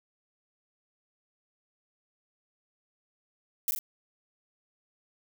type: noise with echo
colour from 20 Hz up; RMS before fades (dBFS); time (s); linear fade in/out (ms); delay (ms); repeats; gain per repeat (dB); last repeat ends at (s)
violet; -27; 3.68-3.71; 2; 40; 2; -4; 3.79
effects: none